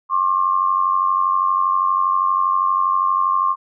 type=tone pair together; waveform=sine; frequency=1070.5 / 1163 Hz; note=C6 / D6; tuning=+39 / -17 cents; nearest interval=minor second; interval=144 cents; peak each=-16 / -20 dBFS; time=0.09-3.56 s; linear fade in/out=50 ms; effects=none